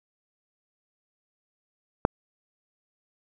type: click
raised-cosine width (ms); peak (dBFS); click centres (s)
1; -4; 2.051
effects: none